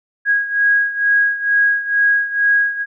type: beating tone pair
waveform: sine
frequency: 1646 / 1648.2 Hz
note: G#6 / G#6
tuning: -16 / -14 cents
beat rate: 2.2 Hz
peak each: -14 / -18 dBFS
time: 0.25-2.86 s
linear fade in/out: 50 ms
effects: none